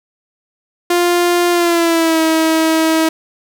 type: tone with pitch glide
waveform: sawtooth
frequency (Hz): 350 to 321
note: F4 to E4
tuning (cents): +4 to -46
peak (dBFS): -7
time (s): 0.9-3.09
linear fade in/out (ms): 5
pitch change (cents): -150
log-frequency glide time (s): 1.51-2.21
effects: none